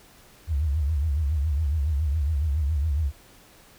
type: tone with vibrato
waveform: sine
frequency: 74.5 Hz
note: D2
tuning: 25 cents sharp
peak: -21 dBFS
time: 0.47-3.12 s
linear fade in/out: 50 ms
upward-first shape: triangle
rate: 7.2 Hz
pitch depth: 200 cents each way
effects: pink hiss -53 dBFS RMS until 3.78 s